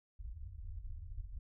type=low-pass noise; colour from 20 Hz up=pink; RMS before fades=-45 dBFS; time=0.19-1.39 s; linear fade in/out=10 ms; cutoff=100 Hz; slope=96 dB/octave; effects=none